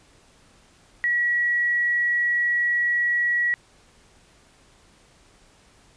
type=tone; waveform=sine; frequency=1924 Hz; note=B6; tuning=46 cents flat; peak=-19 dBFS; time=1.04-3.54 s; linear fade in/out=0 ms; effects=pink hiss -56 dBFS RMS until 5.96 s + resampled to 22050 Hz